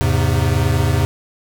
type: chord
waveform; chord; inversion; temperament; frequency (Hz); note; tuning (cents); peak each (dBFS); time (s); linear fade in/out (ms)
square; E augmented; none; equal with one note detuned; 82.41 / 103.83 / 132.79; E2 / G#2 / B#2; 0 / 0 / +26; -19; 0.01-1.05; 0
effects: none